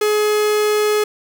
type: tone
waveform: 45% pulse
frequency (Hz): 422.3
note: G#4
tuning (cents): +29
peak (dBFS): -14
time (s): 0.01-1.04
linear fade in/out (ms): 5
effects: 9-bit